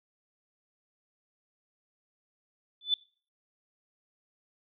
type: tone with exponential growth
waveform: sine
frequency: 3500 Hz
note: A7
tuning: 10 cents flat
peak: -19 dBFS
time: 2.81-2.94 s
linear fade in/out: 2 ms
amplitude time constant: 28 ms
effects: noise-tail reverb RT60 0.4 s tail -22 dB re dry